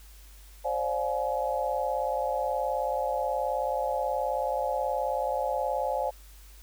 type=chord; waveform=sine; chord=D half-diminished seventh; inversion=third; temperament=just; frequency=528.6 / 587.3 / 704.8 / 845.8 Hz; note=C5 / D5 / F5 / Ab5; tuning=+18 / 0 / +16 / +31 cents; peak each=-31 / -32 / -33 / -31 dBFS; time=0.64-6.11 s; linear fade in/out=20 ms; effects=added 50 Hz sine -48 dBFS peak until 6.62 s + white hiss -56 dBFS RMS until 6.62 s